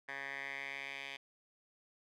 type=tone with band-pass filter sweep; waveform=10% pulse; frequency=137.9 Hz; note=C#3; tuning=9 cents flat; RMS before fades=-44 dBFS; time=0.08-1.17 s; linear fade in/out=10 ms; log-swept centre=1700 to 2700 Hz; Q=3.8; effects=none